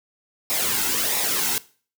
white noise with flanger, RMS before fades -23 dBFS, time 0.5-1.58 s, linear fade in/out 0 ms, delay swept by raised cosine 0.65 to 1.75 ms, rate 1.5 Hz, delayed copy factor -0.6, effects noise-tail reverb RT60 0.4 s tail -19 dB re dry

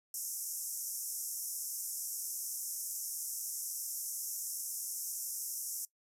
white band-pass noise, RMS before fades -40 dBFS, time 0.14-5.85 s, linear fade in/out 2 ms, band 5400 to 14000 Hz, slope 96 dB/octave, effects noise-tail reverb RT60 0.1 s tail -20 dB re dry

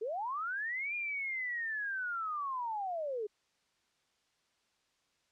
sine linear two-way sweep, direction up then down, 401.8 to 2435 to 401.8 Hz, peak -34 dBFS, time 0.01-3.27 s, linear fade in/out 10 ms, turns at 0.95 s, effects white hiss -75 dBFS RMS until 5.31 s + low-pass 6000 Hz 12 dB/octave

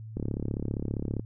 click train, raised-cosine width 3 ms, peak -18 dBFS, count 37, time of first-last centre 0.17-1.196 s, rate 35.1 Hz, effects added 110 Hz sine -39 dBFS peak until 1.25 s

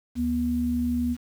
sine tone pair together, 74.5 / 242.9 Hz, D2 / B3, +25 / -29 cents, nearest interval octave + minor sixth, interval 2046 cents, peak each -31 / -23 dBFS, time 0.15-1.17 s, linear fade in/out 50 ms, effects 8-bit

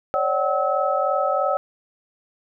sine tone cluster, 548 / 591 / 757 / 1294 Hz, C#5 / D5 / F#5 / E6, -20 / +11 / +39 / -32 cents, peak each -24 dBFS, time 0.14-1.57 s, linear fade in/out 0 ms, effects none

